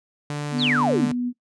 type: tone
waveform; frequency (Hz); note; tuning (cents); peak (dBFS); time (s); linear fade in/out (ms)
sawtooth; 146.83; D3; 0; -22; 0.3-1.12; 2
type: tone with pitch glide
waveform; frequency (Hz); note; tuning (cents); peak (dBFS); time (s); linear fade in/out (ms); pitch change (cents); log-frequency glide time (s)
sine; 246.9 to 245.2; B3 to B3; 0 to -12; -22; 0.51-1.33; 50; -12; 0.82-1.07
type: exponential sweep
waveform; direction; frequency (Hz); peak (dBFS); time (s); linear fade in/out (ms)
sine; down; 4832 to 172.3; -19; 0.58-1.09; 50
effects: noise-tail reverb RT60 0.1 s tail -17 dB re dry + resampled to 22050 Hz